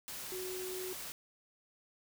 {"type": "tone in noise", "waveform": "sine", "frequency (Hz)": 370, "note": "F#4", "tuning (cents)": 0, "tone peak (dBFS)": -40, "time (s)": [0.32, 0.93], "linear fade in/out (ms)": 0, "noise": "white", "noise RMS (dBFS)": -44, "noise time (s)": [0.08, 1.12], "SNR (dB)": 1, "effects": []}